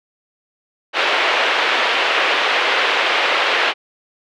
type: band-pass noise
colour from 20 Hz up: white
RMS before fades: -17 dBFS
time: 0.93-3.74 s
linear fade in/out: 50 ms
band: 390 to 3100 Hz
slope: 24 dB/octave
effects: none